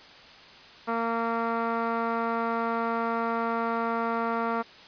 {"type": "tone with low-pass filter", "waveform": "15% pulse", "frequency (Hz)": 230, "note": "A#3", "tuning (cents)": -23, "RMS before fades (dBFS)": -28, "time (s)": [0.87, 4.63], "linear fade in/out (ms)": 20, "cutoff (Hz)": 1400, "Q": 7.4, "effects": ["white hiss -49 dBFS RMS until 4.87 s", "resampled to 11025 Hz"]}